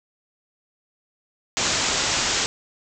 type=low-pass noise; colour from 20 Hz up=white; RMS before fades=-23 dBFS; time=1.57-2.46 s; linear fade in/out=0 ms; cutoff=7600 Hz; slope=96 dB/octave; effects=none